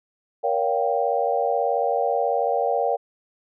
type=chord; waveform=sine; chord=G half-diminished seventh; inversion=first; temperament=just; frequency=470.4 / 564.5 / 705.6 / 784 Hz; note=Bb4 / Db5 / F5 / G5; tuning=+16 / +31 / +18 / 0 cents; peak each=-25 dBFS; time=0.43-2.97 s; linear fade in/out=20 ms; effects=none